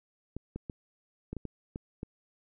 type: clicks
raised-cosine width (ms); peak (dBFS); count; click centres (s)
3; -24; 8; 0.366 / 0.56 / 0.698 / 1.33 / 1.367 / 1.453 / 1.759 / 2.031
effects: none